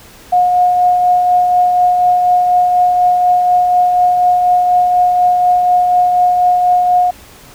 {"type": "tone with tremolo", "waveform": "sine", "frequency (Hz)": 720, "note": "F#5", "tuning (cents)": -47, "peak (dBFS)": -6, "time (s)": [0.32, 7.11], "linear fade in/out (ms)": 10, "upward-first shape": "triangle", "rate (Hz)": 4.1, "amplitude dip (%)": 35, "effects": ["pink hiss -39 dBFS RMS until 7.54 s"]}